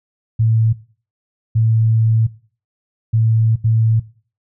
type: tone bursts at uneven times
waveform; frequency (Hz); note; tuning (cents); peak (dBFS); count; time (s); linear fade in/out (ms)
sine; 112; A2; +31; -11; 4; 0.39-0.73 / 1.55-2.27 / 3.13-3.56 / 3.64-4; 10
effects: noise-tail reverb RT60 0.4 s tail -18 dB re dry